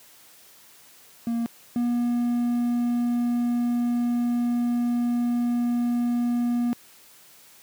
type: tone pair in turn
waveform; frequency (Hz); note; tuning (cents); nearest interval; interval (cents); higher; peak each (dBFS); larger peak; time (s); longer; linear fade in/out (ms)
triangle; 233.1 / 240.2; A#3 / B3; 0 / -48; minor second; 52; second; -21 / -19; second; 1.27-1.46 / 1.76-6.73; second; 0
effects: white hiss -52 dBFS RMS until 7.62 s + high-pass 100 Hz 12 dB/octave